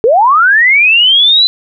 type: linear sweep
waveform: sine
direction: up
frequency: 415.3 to 4053 Hz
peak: -4 dBFS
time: 0.04-1.47 s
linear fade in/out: 0 ms
effects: none